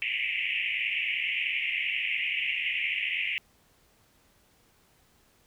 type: band-pass noise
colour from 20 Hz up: white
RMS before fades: -30 dBFS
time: 0.02-3.38 s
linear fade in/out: 0 ms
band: 2000 to 2900 Hz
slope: 96 dB/octave
effects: pink hiss -64 dBFS RMS until 5.46 s